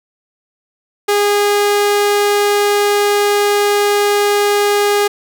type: tone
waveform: sawtooth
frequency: 410 Hz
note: G#4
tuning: 22 cents flat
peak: -7 dBFS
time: 1.08-5.08 s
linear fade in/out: 10 ms
effects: none